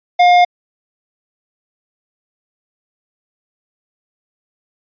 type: tone with tanh clipping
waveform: sine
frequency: 711 Hz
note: F5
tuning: 31 cents sharp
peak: -8 dBFS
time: 0.19-0.45 s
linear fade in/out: 10 ms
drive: 14 dB
effects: resampled to 11025 Hz